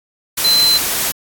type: tone in noise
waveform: sine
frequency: 4072 Hz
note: C8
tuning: 48 cents flat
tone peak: -10 dBFS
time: 0.44-0.78 s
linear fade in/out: 10 ms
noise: white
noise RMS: -18 dBFS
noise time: 0.37-1.12 s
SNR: +5 dB
effects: AAC 64 kbps